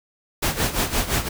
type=noise with tremolo; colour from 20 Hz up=pink; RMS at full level=-20 dBFS; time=0.42-1.29 s; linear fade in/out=10 ms; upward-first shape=sine; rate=5.8 Hz; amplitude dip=75%; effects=none